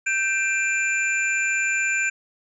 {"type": "tone cluster", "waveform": "sine", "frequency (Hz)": [1561, 2377, 2643, 7100], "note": ["G6", "D7", "E7", "A8"], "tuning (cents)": [-8, 20, 4, 15], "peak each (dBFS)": [-24, -23, -32, -31], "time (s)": [0.06, 2.1], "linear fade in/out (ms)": 10, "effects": []}